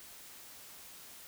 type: silence
effects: white hiss -52 dBFS RMS until 1.27 s